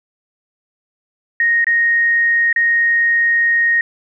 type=tone with dropouts; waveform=sine; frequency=1864.7 Hz; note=A#6; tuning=in tune; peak=-11 dBFS; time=1.4-3.81 s; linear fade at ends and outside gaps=2 ms; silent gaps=1.644-1.668 / 2.528-2.561 s; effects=none